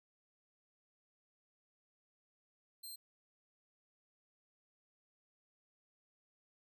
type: tone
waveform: 15% pulse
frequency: 4160 Hz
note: C8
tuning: 11 cents flat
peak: -40 dBFS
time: 2.83-2.96 s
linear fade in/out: 10 ms
effects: none